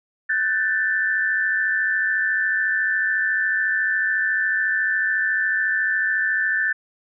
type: tone cluster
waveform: sine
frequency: 1504 / 1578 / 1768 Hz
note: F#6 / G6 / A6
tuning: +28 / +11 / +8 cents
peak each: -25 / -27 / -20 dBFS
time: 0.29-6.73 s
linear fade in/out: 10 ms
effects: none